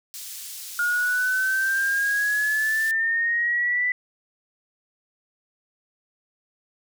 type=high-pass noise; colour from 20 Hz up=pink; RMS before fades=-37 dBFS; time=0.14-2.91 s; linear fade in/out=0 ms; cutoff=5000 Hz; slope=12 dB/octave
type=exponential sweep; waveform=sine; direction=up; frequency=1427 to 1991 Hz; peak=-20 dBFS; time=0.79-3.92 s; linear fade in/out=2 ms
effects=none